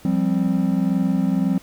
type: chord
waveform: triangle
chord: F suspended second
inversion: none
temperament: just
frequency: 174.61 / 196.44 / 261.9 Hz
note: F3 / G3 / C4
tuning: 0 / +4 / +2 cents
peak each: -20 / -19 / -20 dBFS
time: 0.05-1.58 s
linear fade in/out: 2 ms
effects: pink hiss -48 dBFS RMS until 1.62 s